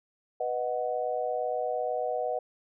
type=chord; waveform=sine; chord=B major; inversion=none; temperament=equal; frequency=493.9 / 622.3 / 740 Hz; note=B4 / D#5 / F#5; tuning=0 / 0 / 0 cents; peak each=-32 dBFS; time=0.4-2.39 s; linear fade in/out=5 ms; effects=none